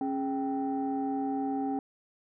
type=tone cluster; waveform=sine; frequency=273.5 / 416.9 / 782 Hz; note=C#4 / G#4 / G5; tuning=-23 / +7 / -4 cents; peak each=-29 / -38 / -33 dBFS; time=0.01-1.79 s; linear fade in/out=2 ms; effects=tanh soft clip ceiling -22 dBFS